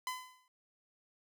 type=tone with exponential decay; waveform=sawtooth; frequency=1014 Hz; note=B5; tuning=45 cents sharp; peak=-30 dBFS; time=0.07-0.48 s; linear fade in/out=1 ms; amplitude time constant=89 ms; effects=none